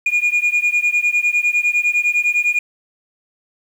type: beating tone pair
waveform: sine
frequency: 2431 / 2440.9 Hz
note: D#7 / D#7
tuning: -41 / -34 cents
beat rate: 9.9 Hz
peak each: -15 dBFS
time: 0.06-2.59 s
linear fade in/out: 5 ms
effects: tanh soft clip ceiling -11 dBFS + 7-bit